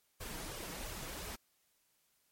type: noise with flanger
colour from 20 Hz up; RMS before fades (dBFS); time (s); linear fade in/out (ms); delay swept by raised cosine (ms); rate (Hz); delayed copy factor
pink; -44; 0.2-1.36; 10; 1.7 to 6.4; 2.9; +0.7
effects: white hiss -75 dBFS RMS until 2.31 s + MP3 64 kbps